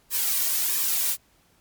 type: noise with flanger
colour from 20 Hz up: blue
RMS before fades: -24 dBFS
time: 0.1-1.17 s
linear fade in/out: 50 ms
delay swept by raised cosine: 1.4 to 2.39 ms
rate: 1.5 Hz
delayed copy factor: -0.55
effects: pink hiss -62 dBFS RMS until 1.6 s + MP3 96 kbps